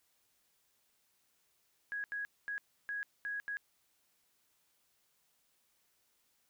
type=tone bursts at uneven times; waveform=sine; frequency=1659 Hz; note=G#6; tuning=2 cents flat; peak=-36 dBFS; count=6; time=1.92-2.04 / 2.12-2.25 / 2.48-2.58 / 2.89-3.03 / 3.25-3.4 / 3.48-3.57 s; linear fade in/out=0 ms; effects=white hiss -75 dBFS RMS until 6.49 s